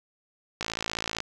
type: click train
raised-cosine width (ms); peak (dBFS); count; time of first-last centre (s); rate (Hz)
0.2; -12; 34; 0.61-1.204; 55.6
effects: none